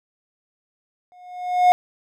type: tone with exponential growth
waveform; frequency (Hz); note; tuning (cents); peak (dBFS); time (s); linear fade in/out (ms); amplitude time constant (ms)
triangle; 722; F#5; -43; -6; 1.12-1.72; 0; 130
effects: none